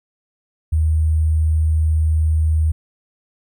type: tone with sample-and-hold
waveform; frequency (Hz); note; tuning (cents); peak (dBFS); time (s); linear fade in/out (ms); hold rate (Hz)
sine; 78.6; D#2; +18; -13; 0.72-2.72; 10; 8820
effects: none